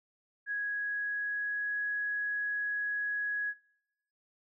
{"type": "tone with pitch glide", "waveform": "sine", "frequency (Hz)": [1661.2, 1670.8], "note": ["G#6", "G#6"], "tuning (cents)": [0, 10], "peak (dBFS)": -31, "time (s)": [0.46, 3.54], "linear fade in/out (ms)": 50, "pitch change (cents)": 10, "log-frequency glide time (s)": [0.62, 1.76], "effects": ["noise-tail reverb RT60 0.8 s tail -22 dB re dry"]}